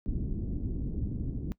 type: low-pass noise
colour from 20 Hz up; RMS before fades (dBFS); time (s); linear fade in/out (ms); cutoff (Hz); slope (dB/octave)
pink; -33; 0.06-1.52; 0; 300; 24
effects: noise-tail reverb RT60 0.1 s tail -21 dB re dry